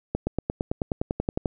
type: accelerating click train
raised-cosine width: 2 ms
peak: -11 dBFS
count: 14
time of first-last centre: 0.15-1.458 s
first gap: 120 ms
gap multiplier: 0.97
effects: none